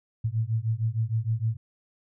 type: beating tone pair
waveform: sine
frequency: 109 / 115.5 Hz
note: A2 / A#2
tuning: -16 / -16 cents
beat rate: 6.5 Hz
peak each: -27 dBFS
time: 0.24-1.57 s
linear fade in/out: 10 ms
effects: none